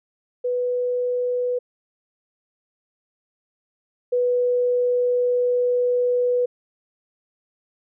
sine tone pair in turn, 493.9 / 492.2 Hz, B4 / B4, 0 / -6 cents, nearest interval unison, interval 6 cents, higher first, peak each -20 / -17 dBFS, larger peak second, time 0.44-1.59 / 4.12-6.46 s, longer second, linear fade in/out 10 ms, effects none

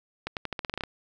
accelerating click train, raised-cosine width 0.3 ms, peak -15 dBFS, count 11, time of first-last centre 0.27-0.837 s, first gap 98 ms, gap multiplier 0.87, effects none

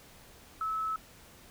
sine tone, 1300 Hz, E6, 24 cents flat, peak -30 dBFS, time 0.61-0.96 s, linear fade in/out 2 ms, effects pink hiss -55 dBFS RMS until 1.5 s

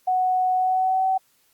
sine tone with pitch glide, 740 to 759.5 Hz, F#5 to F#5, 0 to +45 cents, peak -18 dBFS, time 0.07-1.18 s, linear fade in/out 10 ms, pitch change +45 cents, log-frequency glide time 0.55-1.07 s, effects white hiss -63 dBFS RMS until 1.53 s + Opus 48 kbps

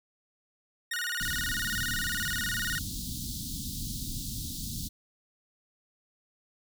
sawtooth tone with vibrato, 1640 Hz, G#6, 22 cents flat, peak -27 dBFS, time 0.91-2.79 s, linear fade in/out 5 ms, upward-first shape square, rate 19 Hz, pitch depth 210 cents each way
pink band-stop noise, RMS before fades -36 dBFS, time 1.2-4.89 s, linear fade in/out 20 ms, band 280 to 3600 Hz, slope 48 dB/octave
effects none

